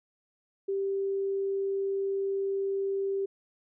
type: tone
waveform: sine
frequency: 392 Hz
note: G4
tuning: in tune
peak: -27 dBFS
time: 0.68-3.26 s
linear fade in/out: 10 ms
effects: none